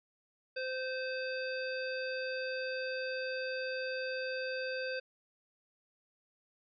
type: harmonic tone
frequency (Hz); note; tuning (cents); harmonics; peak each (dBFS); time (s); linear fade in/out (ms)
518; C5; -17; 1 / 3 / 5 / 7 / 9; -37 / -40 / -44 / -53 / -46; 0.56-5; 10
effects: none